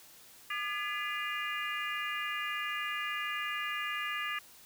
harmonic tone with a mistuned harmonic, 403.5 Hz, G#4, 50 cents flat, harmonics 3 / 4 / 5 / 6 / 7, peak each -38 / -39 / -40 / -41 / -41 dBFS, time 0.5-4.39 s, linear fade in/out 5 ms, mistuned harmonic 4, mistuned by +84 cents, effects white hiss -56 dBFS RMS until 4.65 s

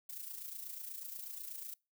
violet noise with amplitude modulation, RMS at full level -43 dBFS, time 0.09-1.74 s, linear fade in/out 5 ms, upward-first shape sine, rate 28.2 Hz, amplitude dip 60%, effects noise-tail reverb RT60 0.3 s tail -26 dB re dry

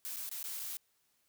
blue noise with dropouts, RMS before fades -41 dBFS, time 0.05-0.77 s, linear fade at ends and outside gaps 0 ms, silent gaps 0.161-0.168 / 0.292-0.314 / 0.429-0.441 / 0.594-0.598 s, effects white hiss -75 dBFS RMS until 1.28 s

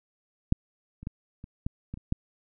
clicks, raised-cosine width 5 ms, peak -8 / -30 / -20 / -29 / -17 / -23 / -30 / -13 dBFS, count 8, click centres 0.524 / 1.03 / 1.071 / 1.441 / 1.665 / 1.94 / 1.974 / 2.124 s, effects none

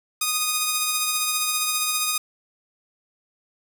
5% pulse tone with tremolo, 1239 Hz, D#6, 8 cents flat, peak -8 dBFS, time 0.21-2.18 s, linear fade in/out 5 ms, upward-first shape triangle, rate 15 Hz, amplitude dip 35%, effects none

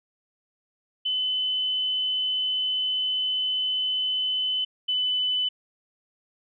sine tone pair in turn, 3025 / 3004 Hz, F#7 / F#7, +38 / +26 cents, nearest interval unison, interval 12 cents, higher first, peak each -23 / -22 dBFS, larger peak second, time 1.05-4.65 / 4.88-5.49 s, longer first, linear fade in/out 10 ms, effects none

